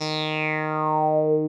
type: tone with low-pass filter sweep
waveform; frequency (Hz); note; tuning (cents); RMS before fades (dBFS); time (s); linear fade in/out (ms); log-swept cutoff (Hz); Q
10% pulse; 154.7; D#3; -10; -23; 0-1.48; 20; 5500 to 350; 6.7
effects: none